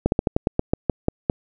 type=slowing click train; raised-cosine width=2 ms; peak=-4 dBFS; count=11; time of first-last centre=0.06-1.299 s; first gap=61 ms; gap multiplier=1.15; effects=none